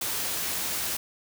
white noise, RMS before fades -30 dBFS, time 0.01-0.97 s, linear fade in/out 5 ms, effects none

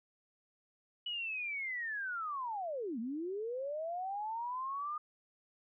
sine linear two-way sweep, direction down then up, 2960 to 215.6 to 1228 Hz, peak -36 dBFS, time 1.06-4.98 s, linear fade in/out 5 ms, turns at 2.99 s, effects none

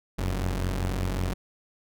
sawtooth tone pair together, 44.03 / 93.3 Hz, F1 / F#2, +15 / +15 cents, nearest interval octave + minor second, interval 1300 cents, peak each -24 / -26 dBFS, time 0.18-1.34 s, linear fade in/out 10 ms, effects none

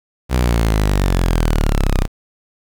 sawtooth exponential sweep, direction down, 64.5 to 30.57 Hz, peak -9 dBFS, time 0.29-2.08 s, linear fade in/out 50 ms, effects 7-bit

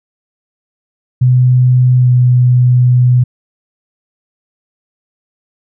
sine tone with pitch glide, 126.1 to 124.51 Hz, B2 to B2, +36 to +15 cents, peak -5 dBFS, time 1.21-3.24 s, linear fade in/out 10 ms, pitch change -21 cents, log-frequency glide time 1.98-2.09 s, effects none

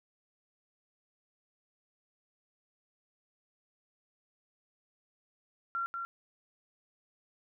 sine tone with echo, 1371 Hz, F6, 32 cents flat, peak -31 dBFS, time 5.75-5.86 s, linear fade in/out 0 ms, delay 190 ms, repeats 1, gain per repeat -4 dB, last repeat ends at 6.05 s, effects none

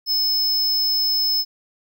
square tone, 5210 Hz, E8, 21 cents flat, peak -18 dBFS, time 0.06-1.45 s, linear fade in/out 50 ms, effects none

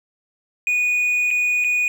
triangle tone with dropouts, 2466 Hz, D#7, 16 cents flat, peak -15 dBFS, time 0.67-1.88 s, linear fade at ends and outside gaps 1 ms, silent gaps 1.306-1.311 / 1.641-1.645 s, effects none

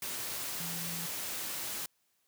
sine tone in noise, 170 Hz, F3, 46 cents flat, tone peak -42 dBFS, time 0.6-1.06 s, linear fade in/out 2 ms, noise white, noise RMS -38 dBFS, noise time 0.02-1.86 s, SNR -7 dB, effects white hiss -75 dBFS RMS until 2.27 s + high-pass 80 Hz 12 dB/octave

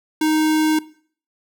square tone, 311.1 Hz, D#4, in tune, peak -16 dBFS, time 0.21-0.79 s, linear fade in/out 5 ms, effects noise-tail reverb RT60 0.5 s tail -19 dB re dry

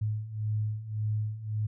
sine beating tone pair, 106 / 107.8 Hz, G#2 / A2, +36 / -35 cents, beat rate 1.8 Hz, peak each -34 / -30 dBFS, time 0.01-1.67 s, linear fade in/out 10 ms, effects none

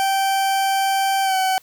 40% pulse tone with pitch glide, 778 to 757.2 Hz, G5 to F#5, -13 to +40 cents, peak -16 dBFS, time 0-1.58 s, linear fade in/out 0 ms, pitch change -47 cents, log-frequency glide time 1.23-1.36 s, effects white hiss -53 dBFS RMS until 1.62 s

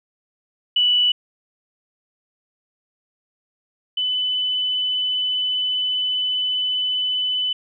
sine tone pair in turn, 2960 / 3005 Hz, F#7 / F#7, 0 / +26 cents, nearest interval unison, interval 26 cents, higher second, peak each -14 / -19 dBFS, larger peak first, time 0.76-1.12 / 3.97-7.53 s, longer second, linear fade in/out 5 ms, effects none

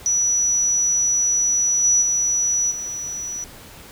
sine tone with level steps, 5890 Hz, F#8, 9 cents flat, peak -16 / -13 / -17 / -26 dBFS, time 0.06-3.44 s, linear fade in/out 0 ms, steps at 1.83 / 2.01 / 2.7 s, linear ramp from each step 20 ms, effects pink hiss -42 dBFS RMS until 3.91 s

